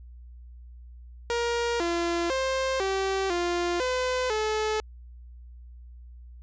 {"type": "tone with pitch steps", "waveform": "sawtooth", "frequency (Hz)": [471.9, 342, 528, 386.4, 348.9, 507, 431.3], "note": ["A#4", "F4", "C5", "G4", "F4", "B4", "A4"], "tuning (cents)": [21, -36, 16, -25, -2, 45, -35], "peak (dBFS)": -21, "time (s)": [1.3, 4.8], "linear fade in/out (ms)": 0, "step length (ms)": 500, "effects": ["added 60 Hz sine -43 dBFS peak until 6.42 s", "resampled to 16000 Hz"]}